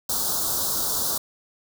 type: band-stop noise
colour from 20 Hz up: white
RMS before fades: -25 dBFS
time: 0.09-1.18 s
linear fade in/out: 5 ms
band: 1400 to 3700 Hz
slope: 48 dB/octave
effects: none